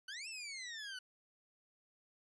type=exponential two-way sweep; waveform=20% pulse; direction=up then down; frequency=1472 to 2726 to 1472 Hz; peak=-39 dBFS; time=0.08-0.99 s; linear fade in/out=5 ms; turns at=0.28 s; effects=resampled to 22050 Hz